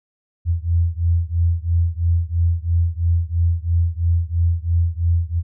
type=beating tone pair; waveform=sine; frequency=83.6 / 86.6 Hz; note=E2 / F2; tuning=+25 / -14 cents; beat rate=3 Hz; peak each=-18 / -19 dBFS; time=0.45-5.43 s; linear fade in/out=50 ms; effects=none